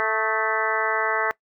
harmonic tone with a mistuned harmonic, 220 Hz, A3, in tune, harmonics 2 / 3 / 4 / 5 / 6 / 7 / 8 / 9, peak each -29 / -29 / -29 / -29 / -29 / -29 / -29 / -29 dBFS, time 0-1.31 s, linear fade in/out 0 ms, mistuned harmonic 6, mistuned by -38 cents, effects noise-tail reverb RT60 0.1 s tail -21 dB re dry

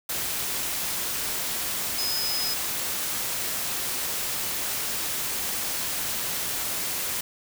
sine tone in noise, 5070 Hz, D#8, 32 cents sharp, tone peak -27 dBFS, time 1.98-2.54 s, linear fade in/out 5 ms, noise white, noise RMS -29 dBFS, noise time 0.09-7.21 s, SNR -1 dB, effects none

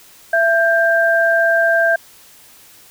sine tone pair together, 668 / 1584.6 Hz, E5 / G6, +23 / +18 cents, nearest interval octave + minor third, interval 1495 cents, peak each -14 dBFS, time 0.33-1.96 s, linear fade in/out 5 ms, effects white hiss -45 dBFS RMS until 2.9 s

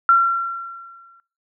sine tone with exponential decay, 1365 Hz, F6, 40 cents flat, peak -8 dBFS, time 0.09-1.2 s, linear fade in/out 1 ms, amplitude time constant 240 ms, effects noise-tail reverb RT60 0.5 s tail -24 dB re dry

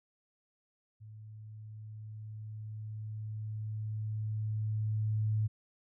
sine tone with level ramp, 107.9 Hz, A2, 33 cents flat, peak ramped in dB -47 to -27 dBFS, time 1-5.48 s, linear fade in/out 20 ms, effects none

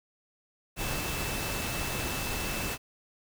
sine tone in noise, 2641 Hz, E7, 3 cents sharp, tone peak -40 dBFS, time 0.76-2.78 s, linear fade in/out 50 ms, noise pink, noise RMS -33 dBFS, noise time 0.76-2.78 s, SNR -10 dB, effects none

